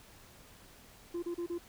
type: tone bursts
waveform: sine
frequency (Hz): 345.1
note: F4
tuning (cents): -21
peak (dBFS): -31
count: 4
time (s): 1.14-1.583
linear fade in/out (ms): 10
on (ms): 86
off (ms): 33
effects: tanh soft clip ceiling -33 dBFS + pink hiss -57 dBFS RMS until 1.68 s